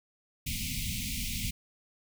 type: band-stop noise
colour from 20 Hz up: pink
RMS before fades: -34 dBFS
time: 0.46-1.51 s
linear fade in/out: 10 ms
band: 260 to 2100 Hz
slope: 96 dB/octave
effects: none